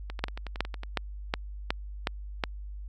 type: two click trains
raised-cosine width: 0.3 ms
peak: -22 / -10 dBFS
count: 9 / 7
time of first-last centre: 0.1-0.834 / 0.24-2.438 s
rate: 10.9 / 2.73 Hz
effects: added 50 Hz sine -37 dBFS peak until 2.88 s